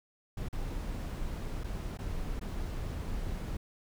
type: noise with dropouts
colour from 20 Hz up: brown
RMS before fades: -36 dBFS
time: 0.37-3.57 s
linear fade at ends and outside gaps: 5 ms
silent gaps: 0.486-0.527 / 1.637-1.641 / 1.974-1.988 / 2.395-2.412 s
effects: none